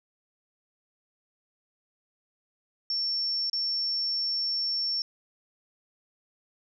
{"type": "tone with dropouts", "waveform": "sine", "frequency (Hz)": 5440, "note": "F8", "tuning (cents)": -46, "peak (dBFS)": -26, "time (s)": [2.9, 5.02], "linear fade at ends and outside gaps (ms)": 1, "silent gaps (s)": [3.498, 3.531], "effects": []}